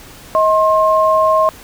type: tone pair together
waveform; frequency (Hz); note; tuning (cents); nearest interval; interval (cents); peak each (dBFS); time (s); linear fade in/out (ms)
sine; 633.8 / 1066; D#5 / C6; +32 / +32; major sixth; 900; -12; 0.35-1.49; 0
effects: pink hiss -38 dBFS RMS until 1.63 s